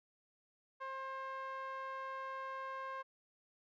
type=tone with low-pass filter; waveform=5% pulse; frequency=532 Hz; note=C5; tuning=29 cents sharp; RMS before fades=-44 dBFS; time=0.8-3.03 s; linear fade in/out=20 ms; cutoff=1200 Hz; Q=2.5; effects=none